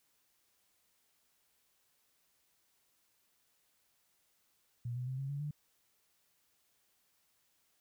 sine tone with pitch steps, 120 / 125.17 / 130.56 / 136.18 / 142.05 / 148.16 Hz, B2 / B2 / C3 / C#3 / C#3 / D3, -49 / +24 / -3 / -30 / +43 / +16 cents, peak -36 dBFS, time 4.85-5.51 s, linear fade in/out 5 ms, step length 110 ms, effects white hiss -75 dBFS RMS until 7.8 s

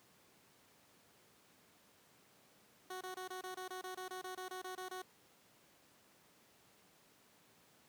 15% pulse tone bursts, 370.3 Hz, F#4, 1 cent sharp, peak -37 dBFS, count 16, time 2.9-5.02 s, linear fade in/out 5 ms, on 110 ms, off 24 ms, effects pink hiss -67 dBFS RMS until 7.88 s + high-pass 150 Hz 12 dB/octave

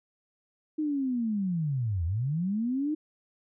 sine linear two-way sweep, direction down then up, 313.6 to 79 to 313.6 Hz, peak -26 dBFS, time 0.78-2.95 s, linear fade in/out 10 ms, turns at 2.05 s, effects none

